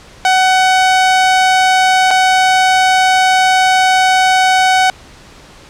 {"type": "tone with dropouts", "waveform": "sawtooth", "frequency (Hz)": 750, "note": "F#5", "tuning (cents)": 23, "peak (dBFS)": -4, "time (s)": [0.25, 4.9], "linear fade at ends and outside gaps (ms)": 1, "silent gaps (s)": [2.107, 2.111], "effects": ["pink hiss -39 dBFS RMS until 5.69 s", "low-pass 7000 Hz 12 dB/octave"]}